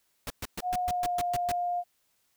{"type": "noise bursts", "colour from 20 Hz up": "pink", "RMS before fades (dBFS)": -35, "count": 9, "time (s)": [0.27, 1.518], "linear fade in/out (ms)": 2, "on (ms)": 32, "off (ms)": 120}
{"type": "tone with pitch glide", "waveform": "sine", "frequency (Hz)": [724, 706.6], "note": ["F#5", "F5"], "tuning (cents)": [-38, 20], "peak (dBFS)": -27, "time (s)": [0.62, 1.84], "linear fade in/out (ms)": 50, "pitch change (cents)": -42, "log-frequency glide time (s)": [0.77, 1.2]}
{"effects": ["white hiss -72 dBFS RMS until 2.36 s"]}